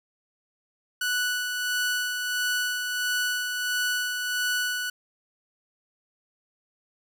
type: tone with tremolo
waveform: sawtooth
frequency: 1480 Hz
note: F#6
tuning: in tune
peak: -20 dBFS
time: 1.01-4.9 s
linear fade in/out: 5 ms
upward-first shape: sine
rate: 1.5 Hz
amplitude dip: 40%
effects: none